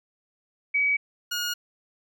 sine / 15% pulse tone pair in turn, 2272 / 1436 Hz, C#7 / F6, +42 / +48 cents, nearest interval minor sixth, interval 794 cents, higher first, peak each -20 dBFS, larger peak neither, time 0.74-0.97 / 1.31-1.54 s, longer neither, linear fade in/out 10 ms, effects none

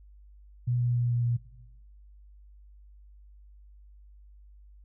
sine tone with pitch steps, 122.2 / 121.5 / 120.8 / 120.1 / 119.41 Hz, B2 / B2 / B2 / B2 / A#2, -18 / -28 / -38 / -48 / +42 cents, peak -24 dBFS, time 0.67-1.37 s, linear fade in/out 10 ms, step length 140 ms, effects noise-tail reverb RT60 1.0 s tail -17 dB re dry + added 50 Hz sine -50 dBFS peak until 4.84 s

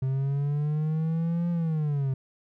triangle linear two-way sweep, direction up then down, 130.81 to 173.4 to 130.81 Hz, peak -22 dBFS, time 0.02-2.14 s, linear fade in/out 5 ms, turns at 1.5 s, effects none

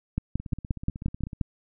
two click trains, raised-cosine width 5 ms, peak -24 / -13 dBFS, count 16 / 8, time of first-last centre 0.4-1.332 / 0.18-1.412 s, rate 16.1 / 5.68 Hz, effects none

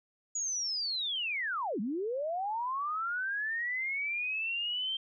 sine linear two-way sweep, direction down then up, 6880 to 188.8 to 3157 Hz, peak -31 dBFS, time 0.35-4.97 s, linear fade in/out 5 ms, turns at 1.8 s, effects none

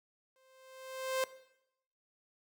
sawtooth tone with exponential growth, 523.3 Hz, C5, in tune, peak -25 dBFS, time 0.36-1.24 s, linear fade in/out 1 ms, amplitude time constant 190 ms, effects noise-tail reverb RT60 0.8 s tail -17 dB re dry

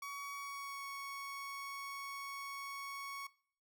30% pulse tone with pitch glide, 1127 to 1110.8 Hz, C#6 to C#6, +28 to +3 cents, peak -40 dBFS, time 0.02-3.27 s, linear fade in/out 5 ms, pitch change -25 cents, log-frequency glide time 0.34-0.84 s, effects noise-tail reverb RT60 0.5 s tail -20 dB re dry

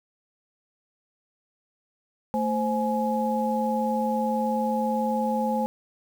sine tone cluster, 222.7 / 523 / 839 Hz, A3 / C5 / G#5, +21 / -1 / +17 cents, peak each -26 / -28 / -27 dBFS, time 2.34-5.66 s, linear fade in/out 0 ms, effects 8-bit

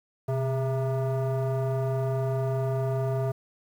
sine tone with frequency modulation, 127.3 Hz, C3, 47 cents flat, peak -22 dBFS, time 0.28-3.32 s, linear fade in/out 10 ms, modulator 534 Hz, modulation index 0.92, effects tanh soft clip ceiling -23 dBFS + 9-bit

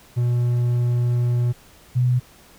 triangle / sine tone pair in turn, 121.2 / 124.75 Hz, B2 / B2, -32 / +18 cents, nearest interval unison, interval 50 cents, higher second, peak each -15 dBFS, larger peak neither, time 0.16-1.53 / 1.95-2.2 s, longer first, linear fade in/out 20 ms, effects pink hiss -50 dBFS RMS until 2.58 s

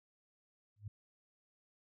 sine tone with exponential growth, 103.83 Hz, G#2, in tune, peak -38 dBFS, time 0.76-0.88 s, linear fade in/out 5 ms, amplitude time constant 25 ms, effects none

